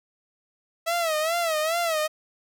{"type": "tone with vibrato", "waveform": "sawtooth", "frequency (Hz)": 651, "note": "E5", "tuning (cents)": -22, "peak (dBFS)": -19, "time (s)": [0.86, 2.08], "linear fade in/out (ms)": 20, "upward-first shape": "sine", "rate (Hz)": 2.4, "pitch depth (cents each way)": 110, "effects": []}